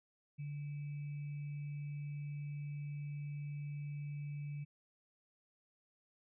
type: tone with sample-and-hold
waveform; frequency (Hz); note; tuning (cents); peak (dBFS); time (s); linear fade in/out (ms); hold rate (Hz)
sine; 145.3; D3; -18; -40; 0.38-4.65; 20; 2450
effects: resampled to 8000 Hz